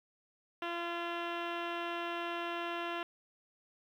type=tone with low-pass filter; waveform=15% pulse; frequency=342.6 Hz; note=F4; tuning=33 cents flat; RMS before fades=-38 dBFS; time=0.62-3.03 s; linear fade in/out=2 ms; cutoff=2500 Hz; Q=6.2; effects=11-bit